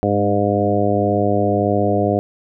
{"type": "harmonic tone with a mistuned harmonic", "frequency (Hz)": 101.9, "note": "G#2", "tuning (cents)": -32, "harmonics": [1, 2, 3, 4, 5, 6, 7], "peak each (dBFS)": [-22, -22, -22, -22, -22, -22, -22], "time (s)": [0.03, 2.19], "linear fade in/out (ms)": 0, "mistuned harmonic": 2, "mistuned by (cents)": 20, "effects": []}